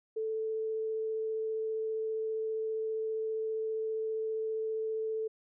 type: tone with vibrato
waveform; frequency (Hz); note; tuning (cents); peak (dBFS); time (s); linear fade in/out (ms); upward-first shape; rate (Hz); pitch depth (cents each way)
sine; 440; A4; 0; -31; 0.16-5.28; 10; triangle; 15; 8
effects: none